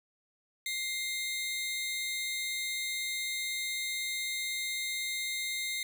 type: tone pair together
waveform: sawtooth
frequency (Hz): 2100 / 3742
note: C7 / A#7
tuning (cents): +6 / +6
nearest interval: minor seventh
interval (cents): 1000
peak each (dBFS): -31 / -34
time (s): 0.66-5.83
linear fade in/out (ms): 2
effects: none